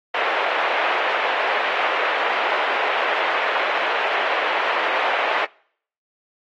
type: band-pass noise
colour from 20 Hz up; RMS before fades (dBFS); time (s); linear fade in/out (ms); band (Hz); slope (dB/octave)
pink; -22; 0.14-5.45; 5; 540 to 2700; 24
effects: noise-tail reverb RT60 0.6 s tail -25 dB re dry + AAC 32 kbps